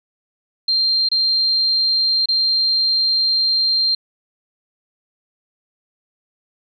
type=tone with dropouts; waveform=sine; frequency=4175 Hz; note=C8; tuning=5 cents flat; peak=-14 dBFS; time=0.68-3.95 s; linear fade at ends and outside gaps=5 ms; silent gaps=1.088-1.115 / 2.258-2.286 s; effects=none